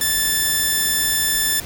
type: tone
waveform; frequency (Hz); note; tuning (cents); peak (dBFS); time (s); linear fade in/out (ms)
5% pulse; 1760; A6; 0; -6; 0.01-1.6; 2
effects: pink hiss -34 dBFS RMS until 1.65 s